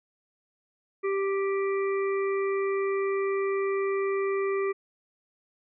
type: harmonic tone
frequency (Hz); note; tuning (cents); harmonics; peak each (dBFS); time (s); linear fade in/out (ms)
392; G4; 0; 1 / 3 / 5 / 6; -25 / -35 / -39 / -41; 1.03-4.73; 20
effects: none